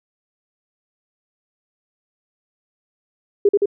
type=tone with echo; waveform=sine; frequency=405.3 Hz; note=G#4; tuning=42 cents flat; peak=-9 dBFS; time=3.45-3.49 s; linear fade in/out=5 ms; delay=84 ms; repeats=2; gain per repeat=-2 dB; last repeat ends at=3.658 s; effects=none